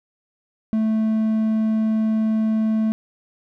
triangle tone, 219.3 Hz, A3, 6 cents flat, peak -15 dBFS, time 0.73-2.92 s, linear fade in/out 0 ms, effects none

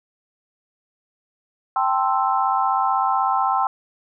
sine chord, A minor seventh, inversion third, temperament equal, 784 / 880 / 1046.5 / 1318.5 Hz, G5 / A5 / C6 / E6, 0 / 0 / 0 / 0 cents, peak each -21 / -25 / -22 / -24 dBFS, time 1.76-3.67 s, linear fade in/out 2 ms, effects none

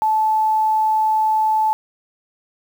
sine tone, 870 Hz, A5, 20 cents flat, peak -14 dBFS, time 0.02-1.73 s, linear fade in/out 0 ms, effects 7-bit

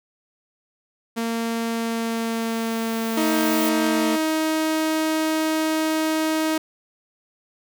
sawtooth tone with pitch glide, 229.5 to 225.6 Hz, A#3 to A3, -27 to +44 cents, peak -19 dBFS, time 1.16-4.17 s, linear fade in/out 20 ms, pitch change -29 cents, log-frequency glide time 1.66-3.25 s
violet noise with exponential growth, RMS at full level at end -28 dBFS, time 1.2-3.69 s, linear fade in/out 2 ms, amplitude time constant 540 ms
sawtooth tone, 315.4 Hz, D#4, 24 cents sharp, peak -16 dBFS, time 3.17-6.58 s, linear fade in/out 5 ms
effects none

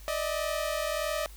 sawtooth tone pair together, 594 / 635.5 Hz, D5 / D#5, +20 / +36 cents, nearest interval minor second, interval 116 cents, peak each -28 dBFS, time 0.08-1.26 s, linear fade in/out 0 ms, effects added 50 Hz sine -45 dBFS peak until 1.36 s + white hiss -54 dBFS RMS until 1.36 s

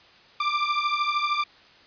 sawtooth beating tone pair, 1176 / 1189 Hz, D6 / D6, +2 / +21 cents, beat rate 13 Hz, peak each -22 dBFS, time 0.4-1.44 s, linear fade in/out 5 ms, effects white hiss -53 dBFS RMS until 1.86 s + resampled to 11025 Hz

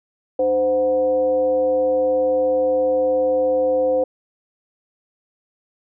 sine tone with frequency modulation, 517 Hz, C5, 21 cents flat, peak -15 dBFS, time 0.39-4.04 s, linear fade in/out 5 ms, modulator 217 Hz, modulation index 0.46, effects none

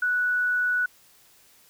sine tone, 1476 Hz, F#6, 5 cents flat, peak -21 dBFS, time 0.02-0.86 s, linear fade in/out 5 ms, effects white hiss -57 dBFS RMS until 1.69 s

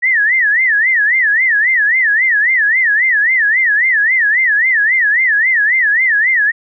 sine tone with vibrato, 1864.7 Hz, A#6, in tune, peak -9 dBFS, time 0.02-6.52 s, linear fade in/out 20 ms, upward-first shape sine, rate 3.7 Hz, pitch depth 210 cents each way, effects none

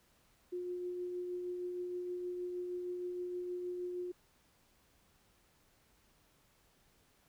sine tone with tremolo, 357.6 Hz, F4, 41 cents sharp, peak -36 dBFS, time 0.52-4.12 s, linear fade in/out 10 ms, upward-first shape triangle, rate 6.4 Hz, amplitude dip 30%, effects pink hiss -70 dBFS RMS until 7.28 s

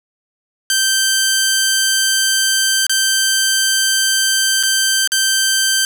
10% pulse tone with dropouts, 1560 Hz, G6, 9 cents flat, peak -4 dBFS, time 0.7-5.85 s, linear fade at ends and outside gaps 1 ms, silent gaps 2.867-2.895 / 4.629-4.634 / 5.075-5.119 s, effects none

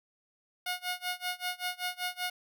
10% pulse tone with tremolo, 722 Hz, F#5, 43 cents flat, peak -22 dBFS, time 0.66-2.3 s, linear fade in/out 5 ms, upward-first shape sine, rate 5.2 Hz, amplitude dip 95%, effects none

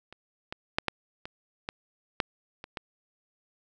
clicks, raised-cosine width 0.3 ms, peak -29 / -19 / -8 / -10 / -22 / -16 / -8 / -24 / -18 dBFS, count 9, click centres 0.126 / 0.525 / 0.785 / 0.883 / 1.255 / 1.689 / 2.202 / 2.641 / 2.772 s, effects none

